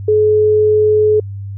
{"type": "tone", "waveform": "sine", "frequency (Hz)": 426.5, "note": "G#4", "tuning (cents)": 46, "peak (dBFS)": -8, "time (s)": [0.08, 1.2], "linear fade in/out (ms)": 5, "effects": ["added 99 Hz sine -23 dBFS peak until 1.57 s"]}